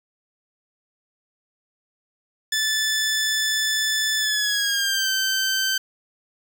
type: tone with pitch glide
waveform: 15% pulse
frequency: 1748 to 1548.3 Hz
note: A6 to G6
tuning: -12 to -22 cents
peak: -14 dBFS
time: 2.52-5.78 s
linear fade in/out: 5 ms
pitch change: -210 cents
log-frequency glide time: 4.18-5.1 s
effects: none